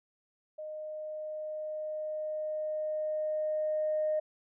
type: tone with level ramp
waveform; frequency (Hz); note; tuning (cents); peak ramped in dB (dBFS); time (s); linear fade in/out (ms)
sine; 616; D#5; -17; -38 to -26; 0.58-4.2; 10
effects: tanh soft clip ceiling -22 dBFS